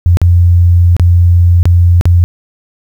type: tone with dropouts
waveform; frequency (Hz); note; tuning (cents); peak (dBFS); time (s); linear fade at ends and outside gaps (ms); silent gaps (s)
sine; 87.31; F2; 0; -3; 0.06-2.24; 0; 0.171-0.216 / 0.966-0.997 / 1.63-1.655 / 2.011-2.055
effects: 7-bit